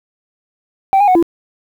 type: tone with pitch steps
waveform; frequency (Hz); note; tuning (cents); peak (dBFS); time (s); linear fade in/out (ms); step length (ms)
sine; 776 / 818 / 737 / 337; G5 / G#5 / F#5 / E4; -18 / -26 / -7 / +38; -5; 0.93-1.226; 0; 74
effects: tanh soft clip ceiling -6 dBFS + 7-bit